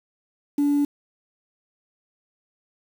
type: tone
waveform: sine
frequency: 288 Hz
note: D4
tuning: 34 cents flat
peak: -16 dBFS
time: 0.58-0.85 s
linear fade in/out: 5 ms
effects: tanh soft clip ceiling -14 dBFS + 7-bit